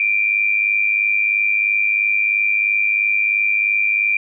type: tone pair together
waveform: sine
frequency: 2351 / 2454 Hz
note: D7 / D#7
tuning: +1 / -25 cents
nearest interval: minor second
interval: 74 cents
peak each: -16 / -19 dBFS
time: 0-4.17 s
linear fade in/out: 2 ms
effects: none

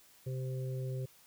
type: harmonic tone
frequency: 130 Hz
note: C3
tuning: 11 cents flat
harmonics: 1 / 3 / 4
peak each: -35 / -45 / -47 dBFS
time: 0.26-1.06 s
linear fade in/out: 10 ms
effects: white hiss -62 dBFS RMS until 1.26 s

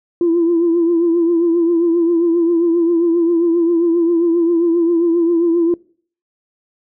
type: tone with vibrato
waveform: sine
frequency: 338.5 Hz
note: E4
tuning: 46 cents sharp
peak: -10 dBFS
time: 0.21-5.74 s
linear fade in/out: 2 ms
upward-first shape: triangle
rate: 7.5 Hz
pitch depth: 64 cents each way
effects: noise-tail reverb RT60 0.5 s tail -24 dB re dry + tanh soft clip ceiling -7 dBFS

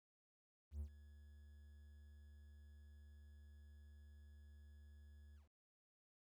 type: tone with ADSR envelope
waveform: triangle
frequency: 73.42 Hz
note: D2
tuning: in tune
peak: -40 dBFS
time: 0.71-5.49 s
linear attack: 94 ms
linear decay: 80 ms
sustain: -17 dB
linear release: 130 ms
effects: 13-bit

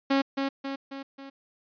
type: tone with echo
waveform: sawtooth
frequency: 273.4 Hz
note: C#4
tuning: 24 cents flat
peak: -17 dBFS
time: 0.1-0.22 s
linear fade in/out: 10 ms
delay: 270 ms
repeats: 4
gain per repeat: -5 dB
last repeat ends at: 1.3 s
effects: resampled to 11025 Hz

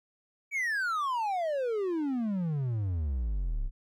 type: exponential sweep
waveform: triangle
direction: down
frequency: 2320 to 30.87 Hz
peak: -26 dBFS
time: 0.51-3.71 s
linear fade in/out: 50 ms
effects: none

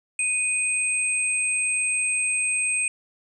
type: tone pair together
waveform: sine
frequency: 2489 / 8372 Hz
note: D#7 / C9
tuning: 0 / 0 cents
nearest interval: octave + major sixth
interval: 2100 cents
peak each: -24 dBFS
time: 0.19-2.88 s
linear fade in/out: 2 ms
effects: none

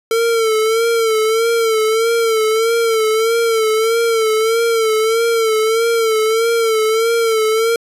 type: tone with vibrato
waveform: square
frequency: 449.2 Hz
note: A4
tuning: 36 cents sharp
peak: -13 dBFS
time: 0.11-7.76 s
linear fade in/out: 2 ms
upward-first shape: sine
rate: 1.6 Hz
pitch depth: 57 cents each way
effects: resampled to 32000 Hz

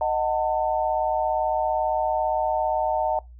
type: chord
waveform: sine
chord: D# diminished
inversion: none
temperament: equal with one note detuned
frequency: 622.3 / 740 / 894.9 Hz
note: D#5 / F#5 / A5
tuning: 0 / 0 / +29 cents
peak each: -25 dBFS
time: 0.01-3.19 s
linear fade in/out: 2 ms
effects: noise-tail reverb RT60 0.2 s tail -22 dB re dry + added 60 Hz sine -42 dBFS peak until 3.39 s

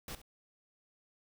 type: noise with echo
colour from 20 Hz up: pink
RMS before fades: -43 dBFS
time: 0.08-0.15 s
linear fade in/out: 2 ms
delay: 67 ms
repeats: 1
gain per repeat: -14 dB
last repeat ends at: 0.217 s
effects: none

